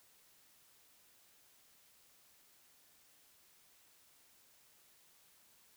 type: silence
effects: white hiss -67 dBFS RMS until 5.76 s

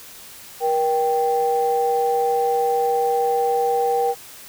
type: tone pair together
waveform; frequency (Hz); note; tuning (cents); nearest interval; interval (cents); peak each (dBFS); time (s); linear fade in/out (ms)
sine; 475.9 / 784; A#4 / G5; +36 / 0; major sixth; 864; -19; 0.6-4.15; 50
effects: tanh soft clip ceiling -9 dBFS + white hiss -41 dBFS RMS until 4.48 s

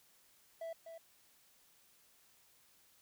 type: tone with echo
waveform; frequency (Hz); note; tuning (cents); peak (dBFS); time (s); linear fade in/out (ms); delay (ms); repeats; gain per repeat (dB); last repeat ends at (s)
triangle; 659.3; E5; 0; -39; 0.61-0.73; 5; 250; 1; -7; 0.98
effects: white hiss -68 dBFS RMS until 3.01 s

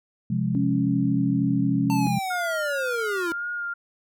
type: chord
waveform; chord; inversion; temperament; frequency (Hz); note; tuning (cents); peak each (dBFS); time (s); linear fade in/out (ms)
sine; F minor; second; equal; 130.81 / 174.61 / 207.7; C3 / F3 / Ab3; 0 / 0 / 0; -26; 0.3-2.19; 5
type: tone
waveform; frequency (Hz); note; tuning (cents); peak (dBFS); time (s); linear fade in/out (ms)
sine; 276.6; C#4; -4; -23; 0.55-2.07; 0
type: linear sweep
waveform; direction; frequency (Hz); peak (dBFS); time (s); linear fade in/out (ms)
square; down; 900 to 325.2; -27; 1.9-3.32; 0
type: tone with vibrato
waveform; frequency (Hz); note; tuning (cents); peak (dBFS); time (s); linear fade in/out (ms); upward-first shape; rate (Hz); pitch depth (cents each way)
sine; 1416; F6; +23; -27; 2.3-3.74; 10; sine; 2.7; 22
effects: none

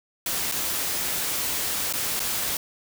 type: noise with dropouts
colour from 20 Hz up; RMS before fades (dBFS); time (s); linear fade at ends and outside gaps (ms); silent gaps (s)
white; -27; 0.26-2.57; 2; 0.515-0.521 / 1.926-1.936 / 2.195-2.201
effects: none

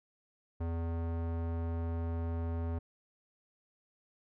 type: tone with low-pass filter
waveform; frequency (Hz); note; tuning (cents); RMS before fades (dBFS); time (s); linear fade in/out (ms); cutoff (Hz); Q
square; 83.4; E2; +21; -35; 0.6-2.79; 10; 990; 0.74
effects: none

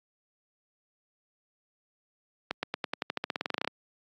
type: accelerating click train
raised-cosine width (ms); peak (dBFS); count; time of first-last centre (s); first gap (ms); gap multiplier
0.3; -13; 19; 2.51-3.676; 120; 0.92
effects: high-pass 200 Hz 12 dB/octave + AAC 48 kbps

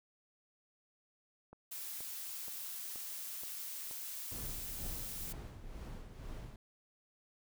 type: click train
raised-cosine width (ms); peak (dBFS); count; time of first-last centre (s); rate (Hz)
1; -39; 9; 1.53-5.34; 2.1
type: noise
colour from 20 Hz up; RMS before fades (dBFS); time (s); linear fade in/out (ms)
blue; -44; 1.71-5.33; 10
type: noise with tremolo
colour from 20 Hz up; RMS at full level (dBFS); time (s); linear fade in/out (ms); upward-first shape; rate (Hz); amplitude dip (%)
brown; -44; 4.31-6.56; 2; sine; 2.1; 55
effects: none

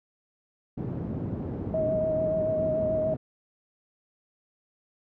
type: band-pass noise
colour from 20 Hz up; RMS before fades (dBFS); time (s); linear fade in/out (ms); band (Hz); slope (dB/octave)
pink; -33; 0.77-3.17; 10; 110 to 330; 12
type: tone with vibrato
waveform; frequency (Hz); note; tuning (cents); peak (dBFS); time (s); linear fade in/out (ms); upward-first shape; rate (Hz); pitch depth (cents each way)
sine; 631; D#5; +24; -24; 1.74-3.14; 2; triangle; 6.9; 27
effects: none

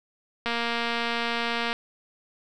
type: click train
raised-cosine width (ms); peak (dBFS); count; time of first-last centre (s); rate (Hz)
0.3; -12; 298; 0.46-1.729; 234
effects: none

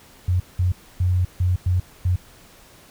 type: tone bursts at uneven times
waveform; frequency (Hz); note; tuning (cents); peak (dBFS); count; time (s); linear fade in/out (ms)
sine; 90.5; F#2; -38; -16; 6; 0.28-0.4 / 0.59-0.72 / 1-1.25 / 1.4-1.56 / 1.66-1.8 / 2.05-2.16; 5
effects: pink hiss -49 dBFS RMS until 2.9 s

